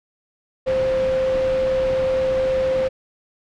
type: tone in noise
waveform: sine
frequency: 523.3 Hz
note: C5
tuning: in tune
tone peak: -17 dBFS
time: 0.66-2.89 s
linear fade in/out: 20 ms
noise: pink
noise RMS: -30 dBFS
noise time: 0.66-2.89 s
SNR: +10 dB
effects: low-pass 3000 Hz 12 dB/octave